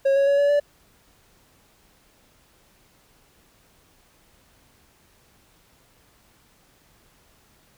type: tone with pitch steps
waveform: triangle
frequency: 546 / 554.3 / 562.6 / 571.2 / 579.8 Hz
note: C#5 / C#5 / C#5 / D5 / D5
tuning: -26 / 0 / +26 / -48 / -22 cents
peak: -14 dBFS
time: 0.05-0.6 s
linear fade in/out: 10 ms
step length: 110 ms
effects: pink hiss -59 dBFS RMS until 7.77 s